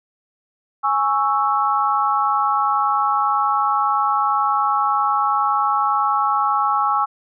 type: chord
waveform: sine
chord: C# minor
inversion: second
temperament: equal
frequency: 830.6 / 1108.7 / 1318.5 Hz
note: G#5 / C#6 / E6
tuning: 0 / 0 / 0 cents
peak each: -20 dBFS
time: 0.83-7.06 s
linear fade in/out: 20 ms
effects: none